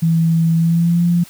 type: tone with pitch glide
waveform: sine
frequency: 164.4 to 172.97 Hz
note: E3 to F3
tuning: -4 to -16 cents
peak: -11 dBFS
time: 0.02-1.24 s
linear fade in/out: 10 ms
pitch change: +88 cents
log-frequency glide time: 0.56-1.04 s
effects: white hiss -42 dBFS RMS until 1.29 s